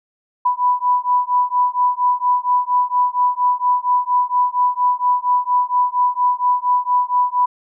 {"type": "beating tone pair", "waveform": "sine", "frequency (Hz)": [987.8, 992.1], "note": ["B5", "B5"], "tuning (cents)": [0, 8], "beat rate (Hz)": 4.3, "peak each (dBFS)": -17, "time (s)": [0.45, 7.46], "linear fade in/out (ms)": 10, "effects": []}